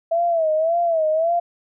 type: tone with vibrato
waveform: sine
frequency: 655 Hz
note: E5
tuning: 11 cents flat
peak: -16 dBFS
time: 0.11-1.4 s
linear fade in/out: 10 ms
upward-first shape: sine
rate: 1.8 Hz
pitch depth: 96 cents each way
effects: none